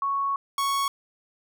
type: tone pair in turn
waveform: sine / 45% pulse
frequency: 1108.7 / 1108.7 Hz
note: C#6 / C#6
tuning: 0 / 0 cents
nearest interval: unison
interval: 0 cents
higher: neither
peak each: -23 dBFS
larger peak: neither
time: 0.02-0.36 / 0.58-0.88 s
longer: first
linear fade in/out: 2 ms
effects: none